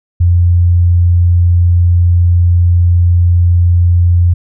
sine tone, 87.31 Hz, F2, in tune, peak -5 dBFS, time 0.2-4.34 s, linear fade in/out 10 ms, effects none

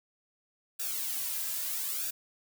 blue noise with flanger, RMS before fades -34 dBFS, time 0.79-2.11 s, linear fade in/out 10 ms, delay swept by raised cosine 0.95 to 2.75 ms, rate 0.77 Hz, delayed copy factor -0.85, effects none

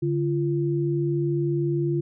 sine tone pair together, 144.42 / 343.5 Hz, D3 / F4, -29 / -29 cents, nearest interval octave + minor third, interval 1500 cents, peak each -24 dBFS, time 0.02-2.01 s, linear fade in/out 10 ms, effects none

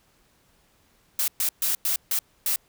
blue noise bursts at uneven times, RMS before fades -24 dBFS, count 6, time 1.19-1.28 / 1.4-1.49 / 1.62-1.75 / 1.85-1.96 / 2.11-2.19 / 2.46-2.56 s, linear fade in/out 2 ms, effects pink hiss -63 dBFS RMS until 2.68 s

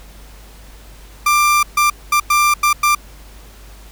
30% pulse tone bursts at uneven times, 1186 Hz, D6, 17 cents sharp, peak -8 dBFS, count 6, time 1.26-1.63 / 1.77-1.9 / 2.12-2.2 / 2.3-2.54 / 2.63-2.73 / 2.83-2.95 s, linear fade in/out 5 ms, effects added 50 Hz sine -38 dBFS peak until 3.91 s + pink hiss -44 dBFS RMS until 3.91 s

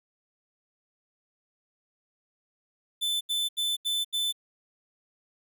45% pulse tone bursts, 3520 Hz, A7, in tune, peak -26 dBFS, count 5, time 3.01-4.326 s, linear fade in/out 20 ms, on 200 ms, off 79 ms, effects none

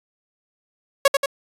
sawtooth tone with echo, 554.4 Hz, C#5, in tune, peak -7 dBFS, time 1.05-1.08 s, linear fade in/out 5 ms, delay 90 ms, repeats 2, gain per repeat -4 dB, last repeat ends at 1.26 s, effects resampled to 32000 Hz

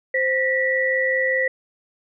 sine tone cluster, 521 / 1848 / 1953 Hz, C5 / A#6 / B6, -7 / -16 / -20 cents, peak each -22 / -29 / -20 dBFS, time 0.14-1.48 s, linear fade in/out 5 ms, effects none

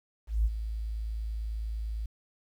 sine tone with ADSR envelope, 54.5 Hz, A1, 16 cents flat, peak -20 dBFS, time 0.27-2.06 s, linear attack 180 ms, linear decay 40 ms, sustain -11 dB, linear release 3 ms, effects tanh soft clip ceiling -16 dBFS + 10-bit

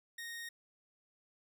sawtooth tone, 1860 Hz, A#6, 4 cents flat, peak -39 dBFS, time 0.18-0.49 s, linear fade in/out 5 ms, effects none

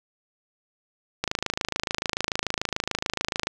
click train, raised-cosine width 0.2 ms, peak -7 dBFS, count 61, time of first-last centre 1.24-3.47 s, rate 26.9 Hz, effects none

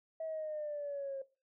sine linear sweep, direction down, 647 to 537 Hz, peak -36 dBFS, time 0.2-1.22 s, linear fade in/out 5 ms, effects noise-tail reverb RT60 0.3 s tail -19 dB re dry + tanh soft clip ceiling -32 dBFS

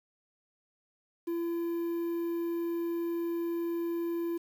triangle tone with quantisation, 339 Hz, E4, 49 cents sharp, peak -28 dBFS, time 1.27-4.38 s, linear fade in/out 10 ms, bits 9, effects none

